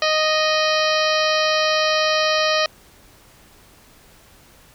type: harmonic tone with a mistuned harmonic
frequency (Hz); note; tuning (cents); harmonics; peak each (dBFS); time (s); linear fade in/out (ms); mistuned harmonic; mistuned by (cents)
621; D#5; -3; 1 / 2 / 3 / 4 / 5 / 6 / 7 / 8 / 9; -20 / -23 / -25 / -26 / -27 / -28 / -28 / -29 / -30; 0.02-2.66; 2; 6; +100
effects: pink hiss -50 dBFS RMS until 4.74 s